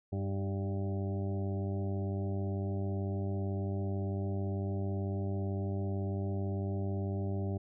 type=harmonic tone with a mistuned harmonic; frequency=98 Hz; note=G2; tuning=in tune; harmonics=1 / 2 / 3 / 4 / 6 / 7 / 8; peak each=-33 / -39 / -44 / -42 / -47 / -50 / -53 dBFS; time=0.12-7.58 s; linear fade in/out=10 ms; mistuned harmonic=3; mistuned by=+26 cents; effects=none